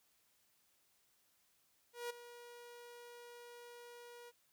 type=tone with ADSR envelope; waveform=sawtooth; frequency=479.4 Hz; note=A#4; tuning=48 cents sharp; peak=-35 dBFS; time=1.93-4.32 s; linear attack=170 ms; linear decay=11 ms; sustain=-14 dB; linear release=37 ms; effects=white hiss -75 dBFS RMS until 4.52 s